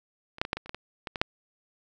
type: clicks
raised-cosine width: 0.3 ms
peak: -27 / -9 / -18 / -10 / -18 / -30 / -19 / -21 / -18 / -17 / -6 dBFS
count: 11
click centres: 0.384 / 0.415 / 0.451 / 0.531 / 0.57 / 0.66 / 0.694 / 0.746 / 1.072 / 1.158 / 1.215 s
effects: none